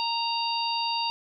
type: harmonic tone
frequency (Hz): 930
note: A#5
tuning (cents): -4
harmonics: 1 / 3 / 4 / 5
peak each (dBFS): -28 / -32 / -36 / -31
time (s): 0-1.1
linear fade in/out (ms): 0
effects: none